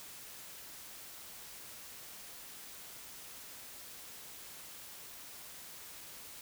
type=silence; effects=white hiss -50 dBFS RMS until 6.41 s